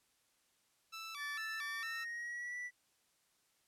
15% pulse tone with vibrato, 1234 Hz, D#6, 15 cents flat, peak -38 dBFS, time 0.92-2.05 s, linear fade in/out 20 ms, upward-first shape square, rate 2.2 Hz, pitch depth 120 cents each way
triangle tone with pitch glide, 1760 to 1964.2 Hz, A6 to B6, 0 to -10 cents, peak -39 dBFS, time 1.17-2.71 s, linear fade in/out 50 ms, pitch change +190 cents, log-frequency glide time 1.51-2.57 s
effects white hiss -75 dBFS RMS until 3.67 s + low-pass 11000 Hz 12 dB/octave

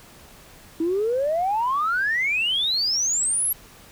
sine exponential sweep, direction up, 317.1 to 11690 Hz, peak -19 dBFS, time 0.8-3.53 s, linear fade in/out 5 ms, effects tanh soft clip ceiling -15 dBFS + pink hiss -48 dBFS RMS until 3.91 s

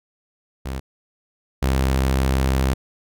sawtooth tone pair in turn, 66.1 / 66.1 Hz, C2 / C2, +18 / +18 cents, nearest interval unison, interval 0 cents, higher neither, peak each -22 / -13 dBFS, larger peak second, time 0.65-0.8 / 1.62-2.74 s, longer second, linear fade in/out 10 ms, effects none

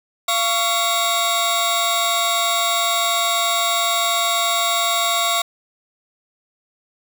sawtooth tone cluster, 687 / 1122 / 3745 Hz, F5 / C#6 / A#7, -29 / +21 / +7 cents, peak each -18 dBFS, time 0.28-5.42 s, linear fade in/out 5 ms, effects none

